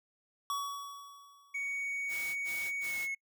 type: tone with exponential decay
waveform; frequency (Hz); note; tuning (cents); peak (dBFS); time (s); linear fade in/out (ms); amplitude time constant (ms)
square; 1128; C#6; +30; -32; 0.5-1.84; 1; 290
type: tone with pitch glide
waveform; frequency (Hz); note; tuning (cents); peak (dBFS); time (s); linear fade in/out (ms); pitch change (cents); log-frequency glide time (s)
triangle; 2238 to 2186; C#7 to C#7; +16 to -25; -32; 1.54-3.15; 10; -41; 2.82-2.97
type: noise bursts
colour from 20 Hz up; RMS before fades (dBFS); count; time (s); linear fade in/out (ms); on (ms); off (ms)
white; -45; 3; 2.08-3.082; 50; 280; 81
effects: noise-tail reverb RT60 0.1 s tail -26 dB re dry